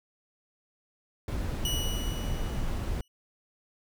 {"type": "noise", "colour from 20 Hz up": "brown", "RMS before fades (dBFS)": -31, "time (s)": [1.28, 3.01], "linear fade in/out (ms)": 2}
{"type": "tone with exponential decay", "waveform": "sawtooth", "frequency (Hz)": 2939, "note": "F#7", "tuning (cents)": -12, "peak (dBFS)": -26, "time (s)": [1.65, 3.08], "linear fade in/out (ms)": 2, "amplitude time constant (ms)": 310}
{"effects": []}